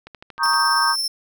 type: click train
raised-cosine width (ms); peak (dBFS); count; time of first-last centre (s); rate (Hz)
0.3; -22; 7; 0.07-0.535; 12.9
type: chord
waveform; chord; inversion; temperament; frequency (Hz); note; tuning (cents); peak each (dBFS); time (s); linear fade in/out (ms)
sine; Eb dominant seventh; second; equal; 932.3 / 1108.7 / 1244.5 / 1568; Bb5 / Db6 / Eb6 / G6; 0 / 0 / 0 / 0; -22; 0.38-0.96; 50
type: tone with tremolo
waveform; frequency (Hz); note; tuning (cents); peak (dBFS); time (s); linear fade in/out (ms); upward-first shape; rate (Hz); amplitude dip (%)
40% pulse; 5350; E8; +25; -19; 0.43-1.08; 5; square; 18; 25
effects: none